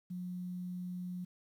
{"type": "tone with quantisation", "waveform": "sine", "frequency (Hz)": 180, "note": "F#3", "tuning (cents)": -47, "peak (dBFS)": -38, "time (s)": [0.1, 1.25], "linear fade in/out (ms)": 10, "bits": 11, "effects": []}